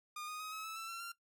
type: tone with pitch steps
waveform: sawtooth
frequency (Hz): 1217 / 1239 / 1261.4 / 1284.2 / 1307.4 / 1331 / 1355 / 1379.5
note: D#6 / D#6 / D#6 / E6 / E6 / E6 / E6 / F6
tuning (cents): -39 / -8 / +23 / -46 / -15 / +16 / +47 / -22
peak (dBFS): -39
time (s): 0.16-1.12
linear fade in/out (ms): 5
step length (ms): 120
effects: noise-tail reverb RT60 0.1 s tail -17 dB re dry